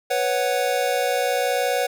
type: chord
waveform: square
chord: B suspended second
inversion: none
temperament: equal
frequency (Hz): 493.9 / 554.4 / 740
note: B4 / C#5 / F#5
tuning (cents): 0 / 0 / 0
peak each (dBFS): -25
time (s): 0.1-1.87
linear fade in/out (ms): 10
effects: none